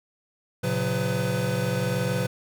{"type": "tone cluster", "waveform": "square", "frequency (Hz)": [114.9, 135.8, 182.1, 502], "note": ["A#2", "C#3", "F#3", "B4"], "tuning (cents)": [-25, -35, -27, 28], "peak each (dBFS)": -30, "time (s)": [0.63, 2.27], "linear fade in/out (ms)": 10, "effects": []}